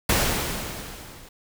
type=noise with level ramp; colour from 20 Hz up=pink; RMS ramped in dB=-19 to -47 dBFS; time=0.09-1.29 s; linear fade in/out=5 ms; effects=none